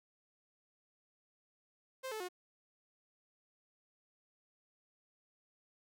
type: tone with pitch steps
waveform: sawtooth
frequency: 523.3 / 435 / 361.6 Hz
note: C5 / A4 / F#4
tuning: 0 / -20 / -40 cents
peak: -36 dBFS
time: 2.03-2.288 s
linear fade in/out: 20 ms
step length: 86 ms
effects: none